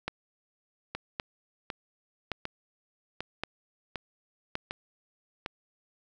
two click trains, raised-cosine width 0.3 ms, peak -15 / -18 dBFS, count 5 / 7, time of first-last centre 0.08-4.554 / 0.95-5.461 s, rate 0.894 / 1.33 Hz, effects none

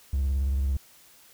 triangle tone with vibrato, 68 Hz, C#2, 33 cents flat, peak -20 dBFS, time 0.13-0.77 s, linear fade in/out 5 ms, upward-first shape sine, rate 18 Hz, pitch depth 95 cents each way, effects tanh soft clip ceiling -17 dBFS + white hiss -55 dBFS RMS until 1.33 s

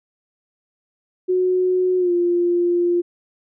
sine tone with pitch glide, 367 to 349.2 Hz, F#4 to F4, -14 to 0 cents, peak -15 dBFS, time 1.28-3.02 s, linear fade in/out 20 ms, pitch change -86 cents, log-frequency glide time 1.98-2.12 s, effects none

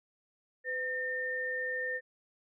sine tone pair together, 504.9 / 1814 Hz, B4 / A#6, +38 / -48 cents, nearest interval octave + minor seventh, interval 2214 cents, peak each -38 / -33 dBFS, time 0.64-2.01 s, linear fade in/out 50 ms, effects none

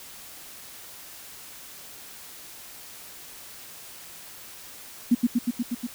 sine tone with echo, 240.6 Hz, B3, 45 cents flat, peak -14 dBFS, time 5.11-5.15 s, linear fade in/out 10 ms, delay 120 ms, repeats 6, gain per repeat -2 dB, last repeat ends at 5.87 s, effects white hiss -44 dBFS RMS until 5.94 s

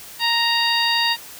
harmonic tone, 932.3 Hz, A#5, in tune, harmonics 1 / 2 / 3 / 4 / 5, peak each -23 / -23 / -23 / -23 / -23 dBFS, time 0.19-1.17 s, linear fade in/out 50 ms, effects white hiss -39 dBFS RMS until 1.39 s

